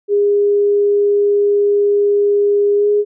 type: tone with pitch glide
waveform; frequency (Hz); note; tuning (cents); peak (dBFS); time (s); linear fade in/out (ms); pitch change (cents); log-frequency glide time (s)
sine; 408 to 414.2; G#4 to G#4; -31 to -5; -10; 0.08-3.05; 50; +26; 2.76-2.88
effects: none